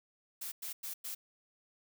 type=noise bursts; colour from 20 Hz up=blue; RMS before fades=-41 dBFS; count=4; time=0.41-1.15 s; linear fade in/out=10 ms; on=110 ms; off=100 ms; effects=none